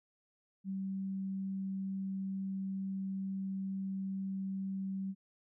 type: tone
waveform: sine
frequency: 192.7 Hz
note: G3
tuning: 29 cents flat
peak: -35 dBFS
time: 0.64-5.15 s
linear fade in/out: 50 ms
effects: none